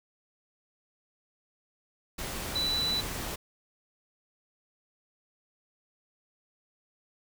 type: tone in noise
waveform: sine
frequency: 3970 Hz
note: B7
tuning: 8 cents sharp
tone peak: -27 dBFS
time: 2.55-3.01 s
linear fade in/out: 10 ms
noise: pink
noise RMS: -36 dBFS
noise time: 2.18-3.36 s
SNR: +6 dB
effects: none